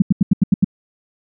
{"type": "tone bursts", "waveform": "sine", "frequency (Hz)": 192.4, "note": "G3", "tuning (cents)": -32, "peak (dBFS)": -7, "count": 7, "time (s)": [0, 0.645], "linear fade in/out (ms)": 5, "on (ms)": 21, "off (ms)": 83, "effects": []}